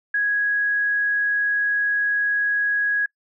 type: tone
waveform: sine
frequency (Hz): 1661.2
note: G#6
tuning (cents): 0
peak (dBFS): -18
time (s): 0.14-3.06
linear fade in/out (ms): 5
effects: noise-tail reverb RT60 0.1 s tail -25 dB re dry